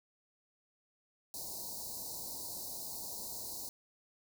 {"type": "band-stop noise", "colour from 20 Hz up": "white", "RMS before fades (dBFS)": -43, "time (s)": [1.34, 3.69], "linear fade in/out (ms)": 0, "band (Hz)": [1000, 4000], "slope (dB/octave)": 96, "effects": []}